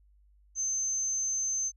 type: tone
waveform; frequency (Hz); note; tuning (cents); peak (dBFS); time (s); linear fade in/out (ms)
sine; 6240; G8; -9; -28; 0.55-1.72; 50
effects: added 50 Hz sine -59 dBFS peak until 1.76 s